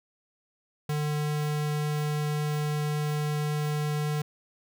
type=tone; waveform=square; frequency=149.7 Hz; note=D3; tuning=33 cents sharp; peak=-27 dBFS; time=0.89-4.22 s; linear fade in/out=5 ms; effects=none